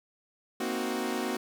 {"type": "chord", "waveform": "sawtooth", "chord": "C half-diminished seventh", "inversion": "third", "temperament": "equal", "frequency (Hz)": [233.1, 261.6, 311.1, 370], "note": ["Bb3", "C4", "Eb4", "Gb4"], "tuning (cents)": [0, 0, 0, 0], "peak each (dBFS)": [-31, -31, -35, -30], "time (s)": [0.6, 1.37], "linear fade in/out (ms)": 5, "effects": []}